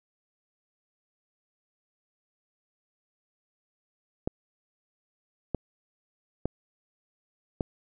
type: clicks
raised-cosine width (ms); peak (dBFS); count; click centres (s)
2; -14; 4; 4.275 / 5.547 / 6.456 / 7.608
effects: none